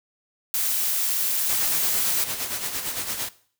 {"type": "noise", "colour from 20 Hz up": "blue", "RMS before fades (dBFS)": -24, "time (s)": [0.54, 2.24], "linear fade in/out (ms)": 2}
{"type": "noise with tremolo", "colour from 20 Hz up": "white", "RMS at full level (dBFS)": -27, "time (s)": [1.49, 3.29], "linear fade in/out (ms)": 5, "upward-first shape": "sine", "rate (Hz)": 8.8, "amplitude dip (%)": 55}
{"effects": ["noise-tail reverb RT60 0.5 s tail -18 dB re dry"]}